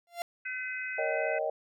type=tone with exponential growth; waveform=45% pulse; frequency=691 Hz; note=F5; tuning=19 cents flat; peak=-29 dBFS; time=0.07-0.22 s; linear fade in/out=1 ms; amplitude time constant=31 ms
type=harmonic tone; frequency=508 Hz; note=B4; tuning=49 cents sharp; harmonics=3 / 4 / 5; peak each=-37 / -38 / -39 dBFS; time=0.45-1.39 s; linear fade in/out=10 ms
type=chord; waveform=sine; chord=Eb dominant seventh; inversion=second; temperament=just; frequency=466.7 / 560 / 622.3 / 777.8 Hz; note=Bb4 / Db5 / Eb5 / G5; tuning=+2 / +18 / 0 / -14 cents; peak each=-36 / -35 / -31 / -37 dBFS; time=0.98-1.5 s; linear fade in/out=5 ms
effects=none